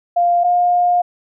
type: tone pair in turn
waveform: sine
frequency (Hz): 698 / 709.4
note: F5 / F5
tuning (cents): -1 / +27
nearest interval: unison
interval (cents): 28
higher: second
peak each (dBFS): -11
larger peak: neither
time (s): 0.16-0.44 / 0.44-1.02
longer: second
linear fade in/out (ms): 10
effects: none